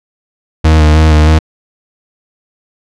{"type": "tone with vibrato", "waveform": "40% pulse", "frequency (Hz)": 77.6, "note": "D#2", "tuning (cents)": -4, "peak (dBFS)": -3, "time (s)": [0.64, 1.39], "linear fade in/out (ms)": 10, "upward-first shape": "square", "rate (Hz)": 3.2, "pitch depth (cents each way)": 24, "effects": ["low-pass 6000 Hz 12 dB/octave"]}